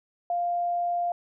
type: tone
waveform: sine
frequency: 698.5 Hz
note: F5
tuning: in tune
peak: -24 dBFS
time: 0.3-1.12 s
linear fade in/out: 2 ms
effects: none